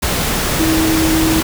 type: tone in noise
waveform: sine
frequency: 320 Hz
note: D#4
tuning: 49 cents sharp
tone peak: -13 dBFS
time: 0.59-1.41 s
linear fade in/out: 10 ms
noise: pink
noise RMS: -17 dBFS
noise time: 0.02-1.43 s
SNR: +1 dB
effects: none